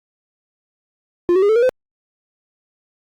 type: tone with pitch steps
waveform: triangle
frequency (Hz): 350.4 / 377.7 / 407.2 / 438.9 / 473.2 / 510.1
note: F4 / F#4 / G#4 / A4 / A#4 / C5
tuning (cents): +6 / +36 / -34 / -4 / +26 / -44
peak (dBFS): -9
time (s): 1.29-1.692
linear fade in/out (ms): 0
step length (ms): 67
effects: Opus 48 kbps